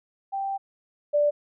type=tone pair in turn; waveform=sine; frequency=784 / 587.3 Hz; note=G5 / D5; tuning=0 / 0 cents; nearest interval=perfect fourth; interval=500 cents; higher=first; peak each=-26 / -18 dBFS; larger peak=second; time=0.32-0.58 / 1.13-1.31 s; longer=first; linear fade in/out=20 ms; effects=none